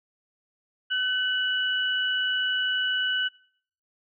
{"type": "tone pair together", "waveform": "sine", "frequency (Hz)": [1516.6, 2952], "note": ["F#6", "F#7"], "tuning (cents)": [42, -5], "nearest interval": "octave", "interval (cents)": 1153, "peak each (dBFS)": -26, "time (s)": [0.9, 3.29], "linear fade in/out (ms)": 20, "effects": ["noise-tail reverb RT60 0.6 s tail -24 dB re dry"]}